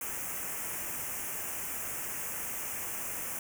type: band-stop noise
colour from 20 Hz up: white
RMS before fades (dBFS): -37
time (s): 0.01-3.39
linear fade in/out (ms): 2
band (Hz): 2800 to 6000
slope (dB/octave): 48
effects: none